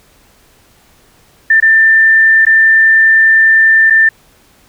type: tone with dropouts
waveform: sine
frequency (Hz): 1785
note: A6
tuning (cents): +24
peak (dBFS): -4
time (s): 1.5-4.09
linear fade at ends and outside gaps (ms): 5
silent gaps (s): 1.602-1.624 / 2.452-2.466 / 3.9-3.905
effects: pink hiss -48 dBFS RMS until 4.68 s